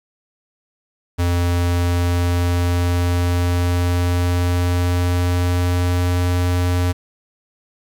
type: tone with pitch glide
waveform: square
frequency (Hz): 87.3 to 88.98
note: F2 to F2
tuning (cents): 0 to +33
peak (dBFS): -16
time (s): 1.18-6.93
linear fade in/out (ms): 20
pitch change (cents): +33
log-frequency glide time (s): 1.3-6.33
effects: 8-bit